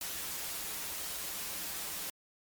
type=noise with comb filter; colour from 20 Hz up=white; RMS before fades=-39 dBFS; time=0.01-2.1 s; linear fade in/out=2 ms; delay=8.1 ms; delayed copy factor=-0.65; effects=MP3 96 kbps